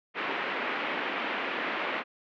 white band-pass noise, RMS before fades -32 dBFS, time 0.14-2.04 s, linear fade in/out 50 ms, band 230 to 2600 Hz, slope 24 dB/octave, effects low-pass 4000 Hz 12 dB/octave

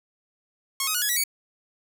5% pulse tone with pitch steps, 1090 / 1259.3 / 1455 / 1681 / 1942.2 / 2244 Hz, C#6 / D#6 / F#6 / G#6 / B6 / C#7, -29 / +20 / -29 / +20 / -29 / +21 cents, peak -12 dBFS, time 0.8-1.238 s, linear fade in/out 2 ms, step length 73 ms, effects none

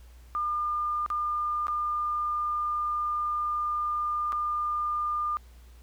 sine tone with dropouts, 1205 Hz, D6, 44 cents sharp, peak -26 dBFS, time 0.35-5.37 s, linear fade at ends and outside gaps 0 ms, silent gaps 1.062-1.102 / 1.669-1.682 / 4.322-4.328 s, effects added 60 Hz sine -48 dBFS peak until 5.82 s + pink hiss -61 dBFS RMS until 5.82 s

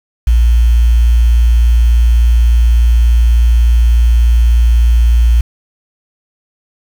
sine tone with quantisation, 58.27 Hz, A#1, in tune, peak -5 dBFS, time 0.27-5.41 s, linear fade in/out 5 ms, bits 5, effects none

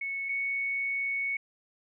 sine tone pair in turn, 2207 / 2219 Hz, C#7 / C#7, -8 / +1 cents, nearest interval unison, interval 9 cents, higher second, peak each -31 / -28 dBFS, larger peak second, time 0.01-0.29 / 0.29-1.37 s, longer second, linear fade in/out 5 ms, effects none

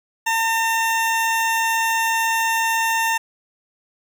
20% pulse tone, 906 Hz, A#5, 50 cents flat, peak -13 dBFS, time 0.26-3.18 s, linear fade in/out 10 ms, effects none

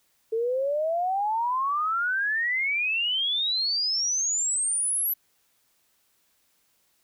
sine exponential sweep, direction up, 440 to 12000 Hz, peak -23 dBFS, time 0.32-5.14 s, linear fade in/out 10 ms, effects white hiss -68 dBFS RMS until 7.03 s

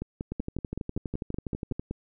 two click trains, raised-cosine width 3 ms, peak -19 / -19 dBFS, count 11 / 19, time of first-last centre 0.02-1.91 / 0.32-1.795 s, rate 5.29 / 12.2 Hz, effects none

